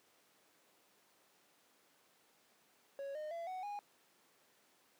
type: tone with pitch steps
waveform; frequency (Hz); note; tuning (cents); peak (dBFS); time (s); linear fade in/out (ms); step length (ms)
triangle; 554.4 / 611.6 / 674.7 / 744.3 / 821.1; C#5 / D#5 / E5 / F#5 / G#5; 0 / -30 / +40 / +10 / -20; -39; 2.99-3.79; 0; 160
effects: pink hiss -70 dBFS RMS until 4.99 s + high-pass 300 Hz 12 dB/octave